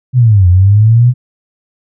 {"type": "linear two-way sweep", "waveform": "sine", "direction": "down then up", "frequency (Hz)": [130.81, 87.31, 126.6], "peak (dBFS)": -3, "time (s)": [0.13, 1.14], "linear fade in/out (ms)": 50, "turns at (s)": 0.48, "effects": []}